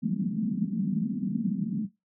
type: band-pass noise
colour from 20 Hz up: white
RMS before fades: -29 dBFS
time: 0.02-1.87 s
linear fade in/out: 20 ms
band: 170 to 230 Hz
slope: 48 dB/octave
effects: noise-tail reverb RT60 0.2 s tail -18 dB re dry